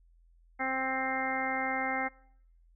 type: harmonic tone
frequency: 263 Hz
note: C4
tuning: 9 cents sharp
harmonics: 1 / 2 / 3 / 4 / 5 / 6 / 7 / 8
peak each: -38 / -40 / -34 / -44 / -39 / -40 / -40 / -35 dBFS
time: 0.59-2.09 s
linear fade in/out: 20 ms
effects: noise-tail reverb RT60 0.7 s tail -23 dB re dry + added 42 Hz sine -59 dBFS peak until 2.75 s